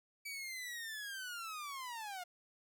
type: linear sweep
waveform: sawtooth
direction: down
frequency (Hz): 2300 to 698.5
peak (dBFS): -39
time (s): 0.25-2.24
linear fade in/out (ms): 10
effects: none